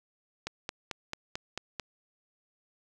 click train, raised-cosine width 0.2 ms, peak -17 dBFS, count 7, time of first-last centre 0.47-1.797 s, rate 4.52 Hz, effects none

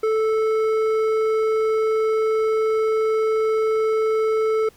sine tone with hard clipping, 438.6 Hz, A4, 6 cents flat, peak -19 dBFS, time 0.03-4.69 s, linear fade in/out 5 ms, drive 8 dB, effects pink hiss -54 dBFS RMS until 4.76 s

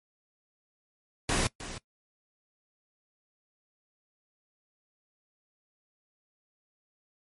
pink noise with echo, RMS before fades -27 dBFS, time 1.29-1.47 s, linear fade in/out 2 ms, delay 310 ms, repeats 1, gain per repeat -13 dB, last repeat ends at 1.78 s, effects noise-tail reverb RT60 0.1 s tail -21 dB re dry + MP3 48 kbps

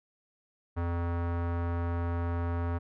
square tone with low-pass filter, 85.7 Hz, F2, 32 cents flat, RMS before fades -31 dBFS, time 0.76-2.79 s, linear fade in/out 20 ms, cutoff 1300 Hz, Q 1.5, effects none

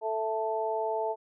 harmonic tone, 220 Hz, A3, in tune, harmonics 2 / 3 / 4, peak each -32 / -32 / -32 dBFS, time 0.01-1.16 s, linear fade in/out 50 ms, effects none

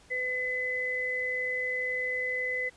sine tone pair together, 504.2 / 2017 Hz, B4 / B6, +36 / +36 cents, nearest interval 2 octaves, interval 2400 cents, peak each -36 / -29 dBFS, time 0.1-2.7 s, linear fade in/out 20 ms, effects pink hiss -58 dBFS RMS until 2.76 s + resampled to 22050 Hz

